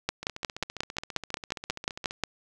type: two click trains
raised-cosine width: 0.2 ms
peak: -9 / -20 dBFS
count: 13 / 29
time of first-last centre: 0.09-2.237 / 0.23-2.109 s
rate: 5.59 / 14.9 Hz
effects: none